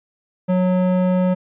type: tone with band-pass filter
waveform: square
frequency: 183.1 Hz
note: F#3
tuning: 18 cents flat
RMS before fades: -17 dBFS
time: 0.48-1.35 s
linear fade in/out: 20 ms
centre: 370 Hz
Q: 1.5
effects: resampled to 8000 Hz